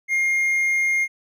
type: tone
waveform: triangle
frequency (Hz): 2127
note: C7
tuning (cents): +28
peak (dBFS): -16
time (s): 0.08-1.08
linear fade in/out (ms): 50
effects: none